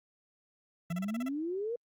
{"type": "tone bursts", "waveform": "15% pulse", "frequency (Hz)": 666, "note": "E5", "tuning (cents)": 18, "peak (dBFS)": -34, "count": 7, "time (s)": [0.9, 1.288], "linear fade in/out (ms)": 5, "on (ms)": 28, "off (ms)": 32}
{"type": "exponential sweep", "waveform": "sine", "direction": "up", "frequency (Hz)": [164.81, 490], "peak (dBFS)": -32, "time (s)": [0.9, 1.76], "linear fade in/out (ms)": 5}
{"effects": ["Opus 32 kbps"]}